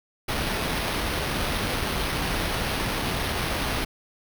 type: noise with sample-and-hold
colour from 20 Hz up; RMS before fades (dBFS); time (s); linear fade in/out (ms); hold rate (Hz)
pink; -27; 0.28-3.85; 10; 7350
effects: none